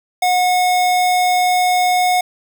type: tone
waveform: square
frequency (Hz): 727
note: F#5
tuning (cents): -31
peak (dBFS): -13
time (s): 0.22-2.21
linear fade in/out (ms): 5
effects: 7-bit